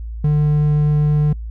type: tone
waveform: triangle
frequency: 149.3 Hz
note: D3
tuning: 29 cents sharp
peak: -10 dBFS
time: 0.24-1.33 s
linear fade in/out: 5 ms
effects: noise-tail reverb RT60 0.1 s tail -24 dB re dry + added 56 Hz sine -25 dBFS peak until 1.5 s